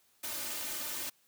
white noise with comb filter, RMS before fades -38 dBFS, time 0.23-1.1 s, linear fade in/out 10 ms, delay 3.3 ms, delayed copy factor +0.75, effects white hiss -69 dBFS RMS until 1.27 s + high-pass 80 Hz 12 dB/octave

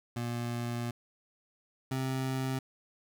25% pulse tone pair in turn, 119.3 / 131.66 Hz, A#2 / C3, +41 / +11 cents, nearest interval major second, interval 170 cents, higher second, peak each -29 / -27 dBFS, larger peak second, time 0.16-0.91 / 1.91-2.59 s, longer first, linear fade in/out 5 ms, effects none

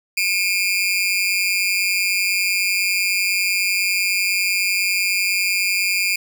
sawtooth tone with amplitude modulation, 2406 Hz, D7, 41 cents sharp, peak -10 dBFS, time 0.17-6.16 s, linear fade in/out 5 ms, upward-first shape sine, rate 190 Hz, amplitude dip 90%, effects none

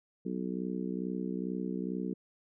harmonic tone, 62.3 Hz, B1, 16 cents sharp, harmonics 3 / 4 / 5 / 6 / 7, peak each -36 / -38 / -40 / -42 / -43 dBFS, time 0.25-2.14 s, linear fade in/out 10 ms, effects none

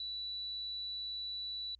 sine tone, 3951 Hz, B7, in tune, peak -38 dBFS, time 0-1.75 s, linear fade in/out 2 ms, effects added 60 Hz sine -62 dBFS peak until 1.79 s + Opus 32 kbps

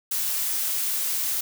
blue noise, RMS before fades -26 dBFS, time 0.11-1.41 s, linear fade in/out 5 ms, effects none

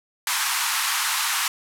pink band-pass noise, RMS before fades -24 dBFS, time 0.27-1.48 s, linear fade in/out 2 ms, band 900 to 14000 Hz, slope 48 dB/octave, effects none

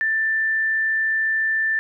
sine tone, 1773 Hz, A6, 13 cents sharp, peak -18 dBFS, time 0.01-1.79 s, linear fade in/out 0 ms, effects none

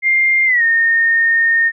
sine tone with pitch glide, 2108 to 1835.1 Hz, C7 to A#6, +12 to -28 cents, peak -10 dBFS, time 0.02-1.72 s, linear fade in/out 50 ms, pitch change -240 cents, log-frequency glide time 0.46-0.63 s, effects none

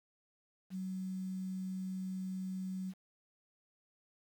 sine tone with quantisation, 187.7 Hz, F#3, 25 cents sharp, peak -37 dBFS, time 0.7-2.94 s, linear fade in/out 50 ms, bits 10, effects none

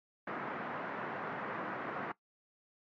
white band-pass noise, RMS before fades -40 dBFS, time 0.27-2.12 s, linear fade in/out 5 ms, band 140 to 1600 Hz, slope 24 dB/octave, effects noise-tail reverb RT60 0.1 s tail -19 dB re dry + MP3 48 kbps

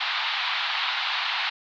white band-pass noise, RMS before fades -27 dBFS, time 0-1.5 s, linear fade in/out 10 ms, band 770 to 4100 Hz, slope 48 dB/octave, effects none

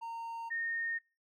triangle / sine tone pair in turn, 920 / 1840 Hz, A#5 / A#6, -23 / -23 cents, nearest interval octave, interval 1200 cents, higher second, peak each -37 / -33 dBFS, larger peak second, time 0.01-0.5 / 0.5-0.99 s, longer neither, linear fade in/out 20 ms, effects noise-tail reverb RT60 0.3 s tail -22 dB re dry

